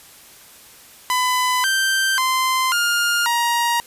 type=tone with pitch steps; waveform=sawtooth; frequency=1004 / 1565 / 1037 / 1412 / 944 Hz; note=B5 / G6 / C6 / F6 / A#5; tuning=+28 / -3 / -16 / +19 / +22 cents; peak=-13 dBFS; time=1.1-3.8 s; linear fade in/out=0 ms; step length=540 ms; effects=white hiss -45 dBFS RMS until 3.86 s + resampled to 32000 Hz